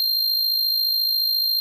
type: tone with amplitude modulation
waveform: square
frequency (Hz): 4186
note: C8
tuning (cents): 0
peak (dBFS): -17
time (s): 0-1.6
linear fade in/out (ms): 0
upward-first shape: sine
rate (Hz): 54.3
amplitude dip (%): 50
effects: none